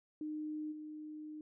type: tone with level steps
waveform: sine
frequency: 305.7 Hz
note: D#4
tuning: 30 cents flat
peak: -38 / -44 dBFS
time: 0.21-1.41 s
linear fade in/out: 2 ms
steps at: 0.71 s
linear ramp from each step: 20 ms
effects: none